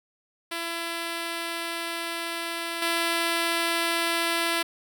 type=tone with level steps; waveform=5% pulse; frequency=335.9 Hz; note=E4; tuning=33 cents sharp; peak=-18 / -12 dBFS; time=0.51-4.63 s; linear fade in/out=10 ms; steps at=2.82 s; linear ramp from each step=2 ms; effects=none